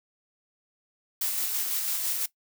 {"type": "noise with tremolo", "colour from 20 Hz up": "blue", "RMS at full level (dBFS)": -28, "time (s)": [1.21, 2.26], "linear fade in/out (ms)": 5, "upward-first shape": "square", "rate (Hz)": 6, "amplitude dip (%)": 25, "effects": ["noise-tail reverb RT60 0.1 s tail -18 dB re dry"]}